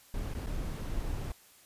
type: noise with dropouts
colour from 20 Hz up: brown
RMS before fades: -35 dBFS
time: 0.14-1.32 s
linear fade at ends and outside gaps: 1 ms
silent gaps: 0.338-0.349 / 0.461-0.469 s
effects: white hiss -59 dBFS RMS until 1.65 s + resampled to 32000 Hz